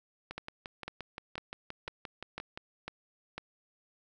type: two click trains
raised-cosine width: 0.3 ms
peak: -24 / -22 dBFS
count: 14 / 7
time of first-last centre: 0.31-2.575 / 0.38-3.38 s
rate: 5.74 / 2 Hz
effects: none